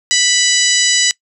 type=harmonic tone; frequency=987.8 Hz; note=B5; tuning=in tune; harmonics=2 / 3 / 4 / 5 / 6 / 7 / 8; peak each=-18 / -18 / -18 / -18 / -18 / -18 / -18 dBFS; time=0.11-1.11 s; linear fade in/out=0 ms; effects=noise-tail reverb RT60 0.1 s tail -22 dB re dry